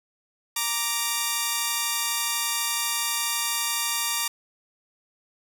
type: tone pair together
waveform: 5% pulse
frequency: 932.3 / 1173.4 Hz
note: A#5 / D6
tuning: 0 / -2 cents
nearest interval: major third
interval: 398 cents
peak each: -15 dBFS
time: 0.56-4.28 s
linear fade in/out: 5 ms
effects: none